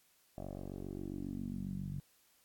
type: tone with low-pass filter sweep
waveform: 10% pulse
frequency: 47.44 Hz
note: F#1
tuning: 44 cents sharp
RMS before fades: -42 dBFS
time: 0.38-2 s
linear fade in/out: 0 ms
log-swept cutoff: 620 to 150 Hz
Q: 4
effects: white hiss -70 dBFS RMS until 2.44 s + AAC 64 kbps